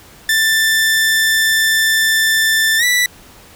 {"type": "tone with pitch glide", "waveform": "sawtooth", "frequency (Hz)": [1773, 1967.3], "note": ["A6", "B6"], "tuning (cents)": [13, -7], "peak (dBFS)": -8, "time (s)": [0.29, 3.06], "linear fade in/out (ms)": 2, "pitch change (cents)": 180, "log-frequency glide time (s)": [2.78, 2.84], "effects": ["pink hiss -42 dBFS RMS until 3.55 s"]}